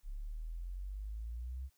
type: exponential sweep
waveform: sine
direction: up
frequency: 33.73 to 67.3 Hz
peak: -39 dBFS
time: 0.03-1.7 s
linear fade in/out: 50 ms
effects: white hiss -75 dBFS RMS until 1.77 s